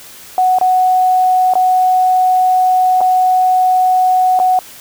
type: tone with dropouts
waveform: sine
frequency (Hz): 740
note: F#5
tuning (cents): 0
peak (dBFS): -8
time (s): 0.38-4.59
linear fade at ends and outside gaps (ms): 1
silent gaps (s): 0.586-0.612 / 1.537-1.554 / 3.007-3.013 / 4.391-4.399
effects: white hiss -36 dBFS RMS until 4.8 s